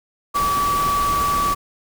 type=tone in noise; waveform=sine; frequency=1147 Hz; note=D6; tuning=41 cents flat; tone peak=-17 dBFS; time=0.34-1.55 s; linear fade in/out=20 ms; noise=pink; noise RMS=-27 dBFS; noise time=0.34-1.55 s; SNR=+7 dB; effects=none